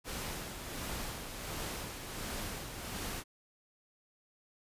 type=noise with tremolo; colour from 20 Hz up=pink; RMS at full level=-39 dBFS; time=0.04-3.24 s; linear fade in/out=50 ms; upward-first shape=sine; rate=1.4 Hz; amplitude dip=45%; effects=resampled to 32000 Hz